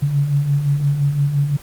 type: beating tone pair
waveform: sine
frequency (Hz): 138.1 / 143.9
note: C#3 / D3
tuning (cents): -6 / -35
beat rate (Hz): 5.8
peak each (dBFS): -23 / -15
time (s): 0.02-1.57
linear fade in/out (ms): 10
effects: pink hiss -41 dBFS RMS until 1.62 s + Opus 24 kbps